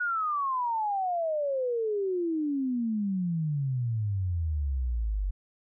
sine exponential sweep, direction down, 1474 to 46.25 Hz, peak -26 dBFS, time 0-5.31 s, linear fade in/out 10 ms, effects none

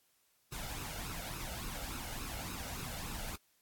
pink noise with flanger, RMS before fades -42 dBFS, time 0.52-3.36 s, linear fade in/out 5 ms, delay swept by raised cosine 0.76 to 1.43 ms, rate 3.5 Hz, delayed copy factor +0.65, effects white hiss -73 dBFS RMS until 3.61 s + AAC 64 kbps

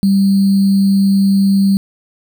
sine tone with sample-and-hold, 196 Hz, G3, in tune, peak -8 dBFS, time 0.03-1.77 s, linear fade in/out 0 ms, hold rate 4410 Hz, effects none

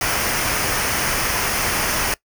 pink noise with comb filter, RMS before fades -21 dBFS, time 0.01-2.14 s, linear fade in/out 2 ms, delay 0.26 ms, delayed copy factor -0.55, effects noise-tail reverb RT60 0.1 s tail -21 dB re dry

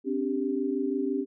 sine chord, C suspended second, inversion none, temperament equal with one note detuned, 261.6 / 287.6 / 392 Hz, C4 / D4 / G4, 0 / -36 / 0 cents, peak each -30 dBFS, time 0.04-1.26 s, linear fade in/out 50 ms, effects none

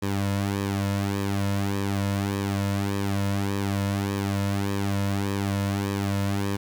sawtooth tone with flanger, 99.4 Hz, G2, 25 cents sharp, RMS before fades -26 dBFS, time 0.02-6.57 s, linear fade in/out 10 ms, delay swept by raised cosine 1.4 to 2.6 ms, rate 1.7 Hz, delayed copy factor -0.7, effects 10-bit

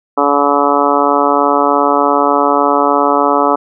harmonic tone, 143.3 Hz, D3, 42 cents flat, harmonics 2 / 3 / 4 / 5 / 6 / 7 / 8 / 9, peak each -17 / -17 / -17 / -17 / -17 / -17 / -17 / -17 dBFS, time 0.17-3.56 s, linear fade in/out 10 ms, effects none

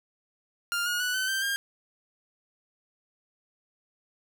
sawtooth tone with pitch steps, 1400 / 1439.4 / 1479.8 / 1521.4 / 1564.2 / 1608.2 Hz, F6 / F#6 / F#6 / F#6 / G6 / G6, +4 / -48 / 0 / +48 / -4 / +44 cents, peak -23 dBFS, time 0.72-1.56 s, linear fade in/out 0 ms, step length 140 ms, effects none

